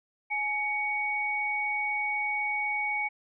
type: tone pair together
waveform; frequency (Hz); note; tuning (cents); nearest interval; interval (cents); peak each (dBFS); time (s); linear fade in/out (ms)
sine; 838.8 / 2238; G#5 / C#7; +17 / +16; octave + perfect fourth; 1699; -33 / -28; 0.3-3.09; 20
effects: none